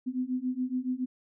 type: beating tone pair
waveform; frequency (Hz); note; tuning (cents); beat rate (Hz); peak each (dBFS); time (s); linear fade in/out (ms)
sine; 250.2 / 257.3; B3 / C4; +23 / -29; 7.1; -32 / -31; 0.06-1.06; 20
effects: none